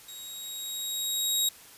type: tone with level ramp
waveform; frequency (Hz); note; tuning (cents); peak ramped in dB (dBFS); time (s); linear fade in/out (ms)
20% pulse; 3796; A#7; +31; -36 to -17; 0.08-1.49; 5
effects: white hiss -51 dBFS RMS until 1.77 s + resampled to 32000 Hz